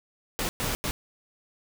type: noise bursts at uneven times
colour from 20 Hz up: pink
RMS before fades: -29 dBFS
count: 3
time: 0.39-0.49 / 0.6-0.75 / 0.84-0.91 s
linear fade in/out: 0 ms
effects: none